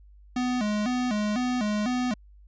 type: tone with vibrato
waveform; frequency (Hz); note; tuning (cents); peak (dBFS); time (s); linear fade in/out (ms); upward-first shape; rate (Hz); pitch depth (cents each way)
square; 228.8; A#3; -32; -25; 0.36-2.14; 5; square; 2; 150
effects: added 50 Hz sine -49 dBFS peak until 2.47 s + resampled to 16000 Hz